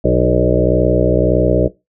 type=harmonic tone with a mistuned harmonic; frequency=61.74 Hz; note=B1; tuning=in tune; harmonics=1 / 2 / 3 / 5 / 6 / 7 / 8 / 9 / 10; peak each=-19 / -19 / -19 / -19 / -19 / -19 / -19 / -19 / -19 dBFS; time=0.04-1.68 s; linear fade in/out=10 ms; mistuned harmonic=9; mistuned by=+19 cents; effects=noise-tail reverb RT60 0.2 s tail -18 dB re dry